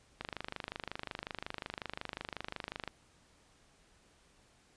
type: click train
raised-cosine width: 0.3 ms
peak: -22 dBFS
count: 69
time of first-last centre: 0.21-2.877 s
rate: 25.5 Hz
effects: pink hiss -66 dBFS RMS until 4.76 s + resampled to 22050 Hz